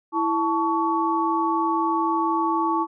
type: tone cluster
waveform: sine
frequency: 330.9 / 877 / 1124 Hz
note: E4 / A5 / C#6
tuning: +7 / -6 / +24 cents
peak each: -24 dBFS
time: 0.12-2.87 s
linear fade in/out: 50 ms
effects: none